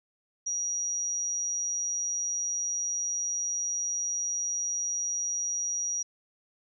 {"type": "tone", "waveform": "sine", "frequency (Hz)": 5760, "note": "F#8", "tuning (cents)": -47, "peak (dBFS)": -28, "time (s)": [0.46, 6.03], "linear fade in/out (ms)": 10, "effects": []}